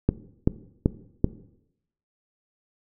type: click train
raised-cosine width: 3 ms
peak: -5 dBFS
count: 4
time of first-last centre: 0.09-1.244 s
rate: 2.6 Hz
effects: noise-tail reverb RT60 0.8 s tail -17 dB re dry